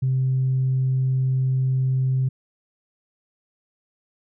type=tone; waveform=sine; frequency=130.81 Hz; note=C3; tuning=in tune; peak=-17 dBFS; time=0.02-2.29 s; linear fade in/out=10 ms; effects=tanh soft clip ceiling -14 dBFS